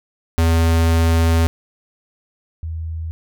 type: tone pair in turn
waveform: square / sine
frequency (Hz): 82.5 / 80.99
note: E2 / E2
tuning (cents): +2 / -30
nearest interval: unison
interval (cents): 32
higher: first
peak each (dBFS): -13 / -23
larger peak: first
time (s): 0.38-1.47 / 2.63-3.11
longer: first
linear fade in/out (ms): 0
effects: none